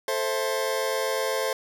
sawtooth chord, A minor, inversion none, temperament just, 440 / 528 / 660 Hz, A4 / C5 / E5, 0 / +16 / +2 cents, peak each -25 / -23 / -28 dBFS, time 0.08-1.53 s, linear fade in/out 2 ms, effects none

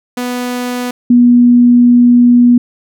sawtooth / sine tone pair in turn, 246.9 / 242.5 Hz, B3 / B3, 0 / -31 cents, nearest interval unison, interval 31 cents, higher first, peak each -12 / -3 dBFS, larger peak second, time 0.17-0.91 / 1.1-2.58 s, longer second, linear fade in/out 5 ms, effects none

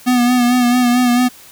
square tone with vibrato, 245.7 Hz, B3, 9 cents flat, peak -11 dBFS, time 0.06-1.29 s, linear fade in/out 20 ms, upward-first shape sine, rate 4.5 Hz, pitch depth 38 cents each way, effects white hiss -41 dBFS RMS until 1.51 s

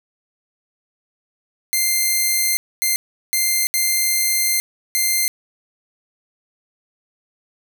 5% pulse tone bursts at uneven times, 2093 Hz, C7, in tune, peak -6 dBFS, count 5, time 1.73-2.57 / 2.82-2.96 / 3.33-3.67 / 3.74-4.6 / 4.95-5.28 s, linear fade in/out 0 ms, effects none

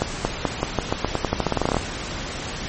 accelerating click train, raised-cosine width 1 ms, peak -5 dBFS, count 20, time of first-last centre 0.02-1.768 s, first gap 230 ms, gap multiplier 0.88, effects pink hiss -30 dBFS RMS until 2.68 s + MP3 32 kbps

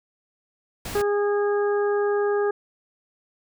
pink noise, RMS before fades -33 dBFS, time 0.85-1.02 s, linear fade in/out 5 ms
harmonic tone, 409.9 Hz, G#4, 23 cents flat, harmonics 1 / 2 / 3 / 4, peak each -20 / -31 / -33 / -34 dBFS, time 0.95-2.51 s, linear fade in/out 5 ms
effects none

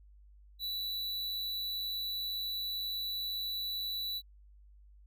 square tone, 3951 Hz, B7, in tune, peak -35 dBFS, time 0.59-4.22 s, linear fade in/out 50 ms, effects added 50 Hz sine -55 dBFS peak until 5.06 s

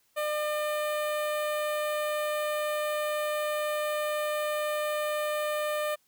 sawtooth tone with notch filter, 602 Hz, D5, 43 cents sharp, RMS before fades -30 dBFS, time 0.16-5.96 s, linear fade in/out 20 ms, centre 5500 Hz, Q 1, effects white hiss -69 dBFS RMS until 6.07 s

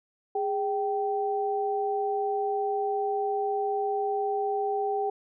sine tone pair together, 411.6 / 777 Hz, G#4 / G5, -16 / -16 cents, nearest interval major seventh, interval 1100 cents, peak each -28 dBFS, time 0.35-5.1 s, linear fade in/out 5 ms, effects none

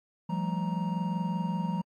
triangle tone cluster, 170.8 / 191.4 / 216.4 / 937 Hz, F3 / G3 / A3 / A#5, -38 / -41 / -29 / +9 cents, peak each -29 / -31 / -36 / -35 dBFS, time 0.29-1.82 s, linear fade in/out 10 ms, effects AAC 64 kbps

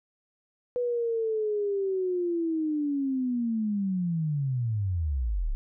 sine linear sweep, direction down, 493.9 to 30.36 Hz, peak -25 dBFS, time 0.76-5.55 s, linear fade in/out 0 ms, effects none

